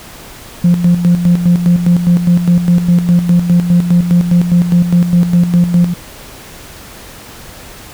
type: tone with tremolo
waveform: sine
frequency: 174.61 Hz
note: F3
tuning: in tune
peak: -3 dBFS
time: 0.64-5.94 s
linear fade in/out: 5 ms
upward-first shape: square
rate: 4.9 Hz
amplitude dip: 65%
effects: tanh soft clip ceiling -2 dBFS + pink hiss -33 dBFS RMS until 7.93 s